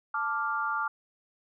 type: chord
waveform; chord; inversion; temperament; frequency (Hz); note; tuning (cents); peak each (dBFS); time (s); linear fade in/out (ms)
sine; D minor; second; equal; 880 / 1174.7 / 1396.9; A5 / D6 / F6; 0 / 0 / 0; -34 / -31 / -31; 0.14-0.88; 5
effects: none